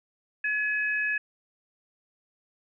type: tone pair together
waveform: sine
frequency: 1698 / 2544 Hz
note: G#6 / D#7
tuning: +38 / +38 cents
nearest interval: perfect fifth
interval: 700 cents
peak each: -26 / -30 dBFS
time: 0.44-1.18 s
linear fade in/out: 5 ms
effects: none